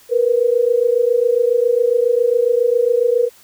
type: tone pair together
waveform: sine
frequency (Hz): 466.6 / 493.9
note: A#4 / B4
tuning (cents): +2 / 0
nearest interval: minor second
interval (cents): 98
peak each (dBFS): -15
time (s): 0.09-3.3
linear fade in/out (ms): 50
effects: white hiss -48 dBFS RMS until 3.43 s